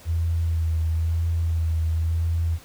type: tone with vibrato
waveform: sine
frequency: 82.1 Hz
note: E2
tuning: 6 cents flat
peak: -20 dBFS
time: 0.05-2.59 s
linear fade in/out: 50 ms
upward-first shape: sine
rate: 0.99 Hz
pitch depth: 29 cents each way
effects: pink hiss -48 dBFS RMS until 2.64 s